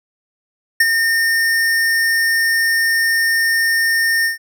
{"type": "tone with ADSR envelope", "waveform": "square", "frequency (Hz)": 1822, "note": "A#6", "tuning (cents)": -40, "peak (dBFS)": -8, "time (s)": [0.8, 4.38], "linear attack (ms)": 6, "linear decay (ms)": 34, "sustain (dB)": -6, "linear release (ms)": 130, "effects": []}